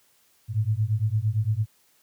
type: beating tone pair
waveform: sine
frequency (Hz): 103.83 / 112.63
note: G#2 / A2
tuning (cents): 0 / +41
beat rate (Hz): 8.8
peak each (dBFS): -24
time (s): 0.48-1.66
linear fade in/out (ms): 50
effects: white hiss -63 dBFS RMS until 2.02 s + high-pass 60 Hz 12 dB/octave